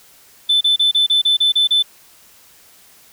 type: tone bursts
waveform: sine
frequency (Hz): 3520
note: A7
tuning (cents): 0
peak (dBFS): -9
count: 9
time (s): 0.49-1.826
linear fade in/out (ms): 10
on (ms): 120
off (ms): 32
effects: tanh soft clip ceiling -9 dBFS + white hiss -48 dBFS RMS until 3.12 s